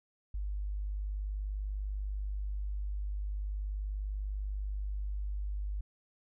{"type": "tone", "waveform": "sine", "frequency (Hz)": 50.2, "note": "G1", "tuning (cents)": 42, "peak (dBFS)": -33, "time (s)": [0.34, 5.81], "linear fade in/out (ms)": 5, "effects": []}